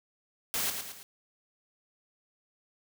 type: noise with echo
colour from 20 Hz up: white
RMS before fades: -31 dBFS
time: 0.54-0.7 s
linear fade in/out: 0 ms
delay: 110 ms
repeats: 3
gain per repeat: -6 dB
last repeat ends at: 1.03 s
effects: none